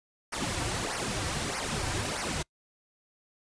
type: noise with flanger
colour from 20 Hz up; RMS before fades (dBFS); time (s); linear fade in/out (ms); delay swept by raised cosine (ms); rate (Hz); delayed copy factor
pink; -32; 0.32-2.43; 10; 0.26 to 4.86; 1.6; -0.75
effects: noise-tail reverb RT60 0.1 s tail -26 dB re dry + resampled to 22050 Hz